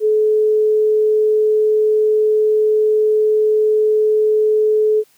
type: tone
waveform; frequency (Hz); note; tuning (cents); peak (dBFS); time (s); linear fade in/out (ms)
sine; 429.4; A4; -42; -11; 0-5.04; 50
effects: white hiss -55 dBFS RMS until 5.17 s + high-pass 80 Hz 12 dB/octave